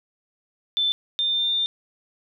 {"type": "tone pair in turn", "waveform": "sine", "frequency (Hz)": [3533, 3599], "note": ["A7", "A7"], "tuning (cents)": [6, 38], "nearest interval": "unison", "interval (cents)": 32, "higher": "second", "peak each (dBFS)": [-19, -20], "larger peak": "first", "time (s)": [[0.77, 0.92], [1.19, 1.66]], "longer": "second", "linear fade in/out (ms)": 0, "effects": []}